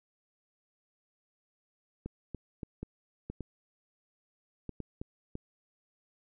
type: clicks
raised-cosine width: 3 ms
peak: -25 dBFS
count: 10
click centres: 2.06 / 2.347 / 2.632 / 2.83 / 3.3 / 3.407 / 4.693 / 4.803 / 5.015 / 5.354 s
effects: none